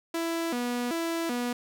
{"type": "tone with vibrato", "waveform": "sawtooth", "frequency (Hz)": 284.4, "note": "C#4", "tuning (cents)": 45, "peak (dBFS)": -24, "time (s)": [0.14, 1.53], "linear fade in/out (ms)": 5, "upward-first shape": "square", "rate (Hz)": 1.3, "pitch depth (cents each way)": 270, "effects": []}